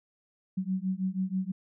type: beating tone pair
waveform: sine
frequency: 185 / 191.2 Hz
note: F#3 / G3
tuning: 0 / -43 cents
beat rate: 6.2 Hz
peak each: -31 dBFS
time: 0.57-1.52 s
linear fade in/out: 10 ms
effects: none